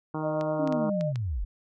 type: harmonic tone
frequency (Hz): 155.56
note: D#3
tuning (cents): 0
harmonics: 1 / 2 / 3 / 4 / 5 / 6 / 7 / 8 / 9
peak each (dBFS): -34 / -33 / -39 / -41 / -40 / -39 / -41 / -45 / -46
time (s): 0.14-0.9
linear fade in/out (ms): 5
type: tone with pitch glide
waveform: sine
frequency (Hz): 614 to 607.6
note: D#5 to D#5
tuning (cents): -23 to -41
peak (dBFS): -28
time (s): 0.21-1.13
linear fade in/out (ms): 50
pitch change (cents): -18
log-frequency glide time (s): 0.64-1.01
type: clicks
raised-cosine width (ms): 0.2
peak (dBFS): -23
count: 5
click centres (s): 0.411 / 0.675 / 0.725 / 1.01 / 1.158
type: linear sweep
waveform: sine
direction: down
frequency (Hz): 297.6 to 36.71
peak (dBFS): -27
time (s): 0.59-1.45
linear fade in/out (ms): 10
effects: none